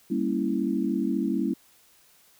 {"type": "chord", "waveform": "sine", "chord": "G diminished seventh", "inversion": "none", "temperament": "equal with one note detuned", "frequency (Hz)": [198.39, 233.1, 277.2, 329.6], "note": ["G3", "Bb3", "Db4", "Fb4"], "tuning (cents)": [21, 0, 0, 0], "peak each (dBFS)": -29, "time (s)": [0.1, 1.54], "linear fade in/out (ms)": 10, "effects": ["white hiss -59 dBFS RMS until 2.39 s"]}